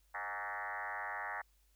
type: tone with frequency modulation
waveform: sine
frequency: 1327 Hz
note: E6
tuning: 11 cents sharp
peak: -38 dBFS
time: 0.14-1.42 s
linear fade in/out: 10 ms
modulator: 99.4 Hz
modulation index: 6.3
effects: added 50 Hz sine -68 dBFS peak until 1.75 s + white hiss -75 dBFS RMS until 1.75 s